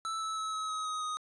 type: tone with pitch steps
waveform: square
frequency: 1318.5 / 1306.4 / 1294.4 / 1282.4 / 1270.6 / 1259 / 1247.4 Hz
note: E6 / E6 / E6 / E6 / D#6 / D#6 / D#6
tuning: 0 / -16 / -32 / -48 / +36 / +20 / +4 cents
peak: -34 dBFS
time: 0.05-1.17 s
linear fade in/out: 0 ms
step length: 160 ms
effects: resampled to 22050 Hz + 12-bit